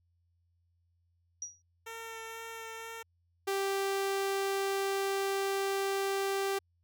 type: tone with exponential decay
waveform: sine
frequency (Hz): 5770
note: F#8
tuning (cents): -44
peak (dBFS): -33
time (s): 1.42-1.62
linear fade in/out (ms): 2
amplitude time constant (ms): 42
type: tone with vibrato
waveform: 10% pulse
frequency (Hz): 452.8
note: A4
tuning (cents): +50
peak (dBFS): -33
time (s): 1.86-3.03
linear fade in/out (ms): 10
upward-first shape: sine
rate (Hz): 2.1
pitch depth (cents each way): 10
type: tone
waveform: sawtooth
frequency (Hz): 392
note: G4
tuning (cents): 0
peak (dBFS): -26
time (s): 3.47-6.59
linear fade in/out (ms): 10
effects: added 86 Hz sine -70 dBFS peak until 6.83 s